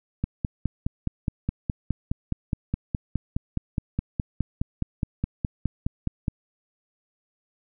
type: click train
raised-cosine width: 5 ms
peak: -12 dBFS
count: 30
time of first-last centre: 0.24-6.282 s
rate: 4.8 Hz
effects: none